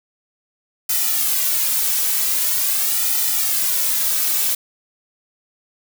blue noise with flanger, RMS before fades -19 dBFS, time 0.89-4.55 s, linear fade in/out 5 ms, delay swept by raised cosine 1.8 to 2.9 ms, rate 0.44 Hz, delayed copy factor -0.95, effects none

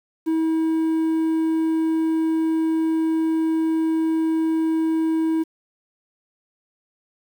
triangle tone, 321.6 Hz, E4, 43 cents flat, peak -16 dBFS, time 0.26-5.44 s, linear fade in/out 20 ms, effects 8-bit

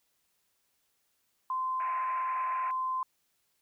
sine tone, 1035 Hz, C6, 19 cents flat, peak -29 dBFS, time 1.5-3.03 s, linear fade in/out 2 ms
white band-pass noise, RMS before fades -44 dBFS, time 1.8-2.71 s, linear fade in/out 0 ms, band 630 to 2500 Hz, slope 96 dB/octave
effects white hiss -75 dBFS RMS until 3.61 s

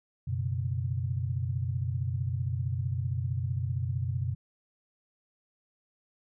sine chord, F# suspended fourth, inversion none, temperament just, 92.5 / 123.33 / 138.75 Hz, F#2 / B2 / C#3, 0 / -2 / +2 cents, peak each -32 / -31 / -36 dBFS, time 0.27-4.35 s, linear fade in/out 10 ms, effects none

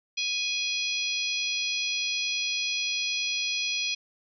harmonic tone, 830.6 Hz, G#5, in tune, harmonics 3 / 4 / 5 / 6 / 7, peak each -30 / -32 / -34 / -36 / -37 dBFS, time 0.17-3.95 s, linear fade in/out 10 ms, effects none

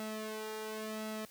sawtooth tone with flanger, 216.9 Hz, A3, 25 cents flat, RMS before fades -41 dBFS, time 0-1.25 s, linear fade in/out 0 ms, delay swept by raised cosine 1.5 to 2.14 ms, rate 0.93 Hz, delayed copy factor +0.9, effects white hiss -58 dBFS RMS until 1.3 s + high-pass 80 Hz 12 dB/octave

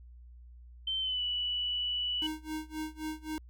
sine tone with pitch glide, 3100 to 2957 Hz, G7 to F#7, -20 to -2 cents, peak -30 dBFS, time 0.87-2.27 s, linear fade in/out 5 ms, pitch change -82 cents, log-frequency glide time 1-1.22 s
square tone with tremolo, 311.1 Hz, D#4, in tune, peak -34 dBFS, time 2.22-3.38 s, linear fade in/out 0 ms, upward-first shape sine, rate 3.8 Hz, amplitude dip 95%
effects added 60 Hz sine -49 dBFS peak until 3.49 s

